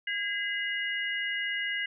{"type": "tone cluster", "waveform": "sine", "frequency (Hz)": [1641, 2034, 2870], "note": ["G#6", "C7", "F7"], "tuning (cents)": [-21, -50, 47], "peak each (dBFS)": [-34, -32, -35], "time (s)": [0.07, 1.86], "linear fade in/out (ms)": 5, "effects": []}